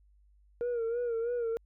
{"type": "tone with vibrato", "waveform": "sine", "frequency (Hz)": 470, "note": "A#4", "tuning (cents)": 14, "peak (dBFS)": -27, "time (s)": [0.61, 1.57], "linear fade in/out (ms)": 0, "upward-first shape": "sine", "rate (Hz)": 3.1, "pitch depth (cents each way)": 65, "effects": ["tanh soft clip ceiling -28 dBFS", "added 50 Hz sine -60 dBFS peak until 1.65 s"]}